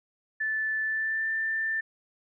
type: tone with pitch glide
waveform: sine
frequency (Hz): 1752 to 1780.6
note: A6 to A6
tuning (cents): -8 to +20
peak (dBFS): -26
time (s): 0.4-1.81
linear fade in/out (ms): 10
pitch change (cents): +28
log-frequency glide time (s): 0.83-1.3
effects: none

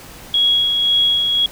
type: tone with tremolo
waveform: sine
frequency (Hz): 3322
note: G#7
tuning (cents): 0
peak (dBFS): -11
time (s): 0.34-1.46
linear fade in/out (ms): 2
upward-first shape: sine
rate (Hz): 1.9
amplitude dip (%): 35
effects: pink hiss -38 dBFS RMS until 1.51 s

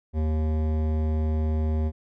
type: tone with hard clipping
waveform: sine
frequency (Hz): 77.9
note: D#2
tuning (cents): +3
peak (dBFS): -24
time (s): 0.13-1.92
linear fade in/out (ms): 50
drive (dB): 15
effects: none

